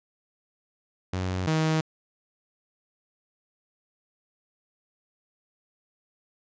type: tone pair in turn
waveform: sawtooth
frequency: 92.5 / 158.06 Hz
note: F#2 / D#3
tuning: 0 / +28 cents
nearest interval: major sixth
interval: 928 cents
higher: second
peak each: -23 / -18 dBFS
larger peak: second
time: 1.13-1.47 / 1.47-1.81 s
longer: neither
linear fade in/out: 5 ms
effects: resampled to 16000 Hz